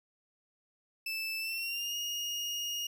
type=tone with pitch glide; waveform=30% pulse; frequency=2637 to 2859 Hz; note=E7 to F7; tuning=0 to +40 cents; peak=-31 dBFS; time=1.06-2.87 s; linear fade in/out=5 ms; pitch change=+140 cents; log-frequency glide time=1.39-1.95 s; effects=none